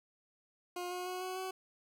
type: tone with pitch steps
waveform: 20% pulse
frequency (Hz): 356.2 / 361 / 365.8 / 370.7 / 375.6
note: F4 / F#4 / F#4 / F#4 / F#4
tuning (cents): +34 / -43 / -20 / +3 / +26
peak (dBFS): -33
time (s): 0.76-1.51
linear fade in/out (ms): 5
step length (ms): 150
effects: none